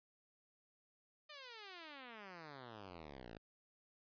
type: exponential sweep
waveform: 5% pulse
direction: down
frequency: 618 to 51.91 Hz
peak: -40 dBFS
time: 1.29-3.38 s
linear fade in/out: 10 ms
effects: resampled to 11025 Hz